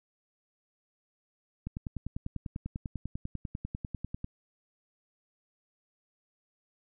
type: click train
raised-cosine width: 5 ms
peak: -23 dBFS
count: 27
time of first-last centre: 1.67-4.244 s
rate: 10.1 Hz
effects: none